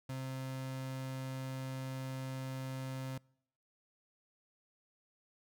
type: tone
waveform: 35% pulse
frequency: 131.7 Hz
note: C3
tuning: 12 cents sharp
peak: -37 dBFS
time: 0.09-3.18 s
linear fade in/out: 5 ms
effects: noise-tail reverb RT60 0.7 s tail -26 dB re dry